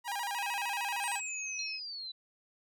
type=tone with vibrato; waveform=sawtooth; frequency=878 Hz; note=A5; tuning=4 cents flat; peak=-30 dBFS; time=0.04-1.21 s; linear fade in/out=50 ms; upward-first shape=square; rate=13 Hz; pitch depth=150 cents each way
type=tone; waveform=sine; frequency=2549 Hz; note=D#7; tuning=41 cents sharp; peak=-38 dBFS; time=0.34-1.8 s; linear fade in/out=50 ms
type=exponential sweep; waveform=sine; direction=down; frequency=8800 to 3939 Hz; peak=-39 dBFS; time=1.02-2.12 s; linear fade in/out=10 ms
type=tone with exponential decay; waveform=sine; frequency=4186 Hz; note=C8; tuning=in tune; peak=-35 dBFS; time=1.59-1.94 s; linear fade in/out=2 ms; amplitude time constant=76 ms
effects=none